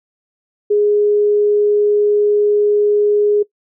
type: tone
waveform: sine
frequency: 415.1 Hz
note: G#4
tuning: 1 cent flat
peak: -10 dBFS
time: 0.7-3.43 s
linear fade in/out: 10 ms
effects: noise-tail reverb RT60 0.1 s tail -20 dB re dry